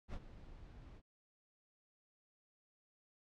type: noise with ADSR envelope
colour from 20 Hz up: brown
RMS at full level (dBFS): -41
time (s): 0.08-1.02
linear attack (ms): 58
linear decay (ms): 48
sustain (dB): -14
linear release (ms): 52
effects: low-pass 5000 Hz 12 dB/octave